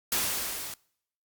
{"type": "noise with level ramp", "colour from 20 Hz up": "white", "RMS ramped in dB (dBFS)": [-26, -39], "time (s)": [0.12, 0.74], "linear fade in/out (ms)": 2, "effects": ["noise-tail reverb RT60 0.7 s tail -25 dB re dry", "Opus 48 kbps"]}